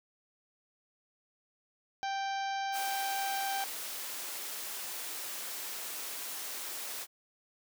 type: harmonic tone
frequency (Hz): 784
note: G5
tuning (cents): 0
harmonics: 1 / 2 / 3 / 4 / 5 / 6 / 7 / 8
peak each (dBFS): -33 / -41 / -46 / -47 / -49 / -51 / -51 / -53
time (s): 2.03-3.64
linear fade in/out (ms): 0
type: high-pass noise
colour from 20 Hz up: white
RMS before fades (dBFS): -40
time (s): 2.72-7.07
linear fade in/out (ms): 50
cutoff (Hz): 340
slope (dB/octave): 12
effects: none